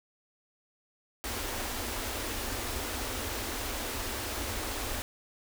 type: band-stop noise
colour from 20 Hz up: pink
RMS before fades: -35 dBFS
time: 1.24-5.02 s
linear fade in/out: 0 ms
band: 110 to 220 Hz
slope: 96 dB/octave
effects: none